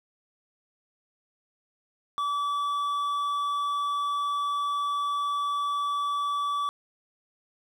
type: tone with hard clipping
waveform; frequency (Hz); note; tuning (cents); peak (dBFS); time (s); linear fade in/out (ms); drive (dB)
triangle; 1151; D6; -35; -27; 2.18-6.69; 0; 9
effects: none